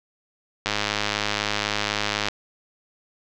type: click train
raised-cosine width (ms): 0.2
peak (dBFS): -5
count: 170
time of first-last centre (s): 0.66-2.285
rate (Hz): 104
effects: low-pass 6000 Hz 12 dB/octave + 7-bit